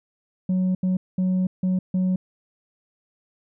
sine tone bursts at uneven times, 185 Hz, F#3, in tune, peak -16 dBFS, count 5, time 0.49-0.75 / 0.83-0.97 / 1.18-1.47 / 1.63-1.79 / 1.94-2.16 s, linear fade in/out 5 ms, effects tanh soft clip ceiling -18 dBFS

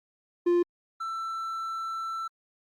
triangle tone pair in turn, 349.2 / 1334.1 Hz, F4 / E6, 0 / +20 cents, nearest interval octave + major seventh, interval 2320 cents, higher second, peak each -18 / -29 dBFS, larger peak first, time 0.46-0.63 / 1-2.28 s, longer second, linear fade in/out 10 ms, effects Opus 32 kbps

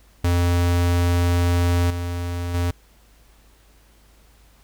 square tone with level steps, 87.31 Hz, F2, in tune, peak -17 / -25 / -20 dBFS, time 0.24-2.71 s, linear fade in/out 5 ms, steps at 1.9 / 2.54 s, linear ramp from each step 5 ms, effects added 52 Hz sine -52 dBFS peak until 4.63 s + pink hiss -57 dBFS RMS until 4.63 s

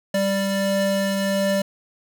square tone pair together, 196.49 / 588 Hz, G3 / D5, +4 / +2 cents, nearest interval octave + perfect fifth, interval 1898 cents, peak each -23 dBFS, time 0.14-1.62 s, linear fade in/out 5 ms, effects none

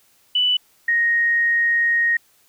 sine tone pair in turn, 2977 / 1869 Hz, F#7 / A#6, +10 / +4 cents, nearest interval minor sixth, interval 806 cents, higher first, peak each -15 dBFS, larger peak neither, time 0.35-0.57 / 0.88-2.17 s, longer second, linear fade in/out 5 ms, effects white hiss -58 dBFS RMS until 2.48 s

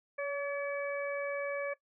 harmonic tone with a mistuned harmonic, 571 Hz, D5, 49 cents flat, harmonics 1 / 2 / 3 / 4, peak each -34 / -43 / -40 / -42 dBFS, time 0.18-1.74 s, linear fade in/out 10 ms, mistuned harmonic 1, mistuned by -19 cents, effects noise-tail reverb RT60 0.1 s tail -18 dB re dry

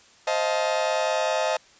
40% pulse chord, F dominant seventh, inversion second, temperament just, 523.8 / 628.6 / 698.5 / 873.1 Hz, C5 / Eb5 / F5 / A5, +2 / +18 / 0 / -14 cents, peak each -28 / -24 / -30 / -28 dBFS, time 0.27-1.57 s, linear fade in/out 5 ms, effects white hiss -54 dBFS RMS until 1.79 s + resampled to 16000 Hz

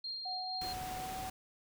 sine tone with tremolo, 4209 Hz, C8, 9 cents sharp, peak -37 dBFS, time 0.04-0.73 s, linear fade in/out 5 ms, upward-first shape triangle, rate 4.3 Hz, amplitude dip 35%
sine tone with pitch glide, 742 to 753.7 Hz, F#5 to F#5, +5 to +32 cents, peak -40 dBFS, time 0.25-1.3 s, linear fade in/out 10 ms, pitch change +27 cents, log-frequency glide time 0.92-1.15 s
pink noise, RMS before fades -45 dBFS, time 0.61-1.3 s, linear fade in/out 5 ms
effects none

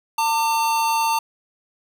square tone pair together, 904 / 1186.7 Hz, A5 / D6, +47 / +18 cents, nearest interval perfect fourth, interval 471 cents, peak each -19 / -28 dBFS, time 0.18-1.19 s, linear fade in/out 5 ms, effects none

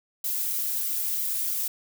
violet noise with flanger, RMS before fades -28 dBFS, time 0.24-1.68 s, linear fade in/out 5 ms, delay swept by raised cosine 1.1 to 2.8 ms, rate 3.1 Hz, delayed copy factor -0.65, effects none

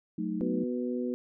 sine chord, D# diminished, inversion first, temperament equal, 185 / 220 / 311.1 Hz, F#3 / A3 / D#4, 0 / 0 / 0 cents, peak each -34 dBFS, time 0.18-0.64 s, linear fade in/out 5 ms
harmonic tone, 123.47 Hz, B2, in tune, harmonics 2 / 3 / 4, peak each -31 / -35 / -37 dBFS, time 0.41-1.14 s, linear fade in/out 0 ms
effects none

